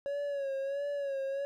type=tone with vibrato; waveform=triangle; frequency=557 Hz; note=C#5; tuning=8 cents sharp; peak=-30 dBFS; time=0.06-1.45 s; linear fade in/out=0 ms; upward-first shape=sine; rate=1.5 Hz; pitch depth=55 cents each way; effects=none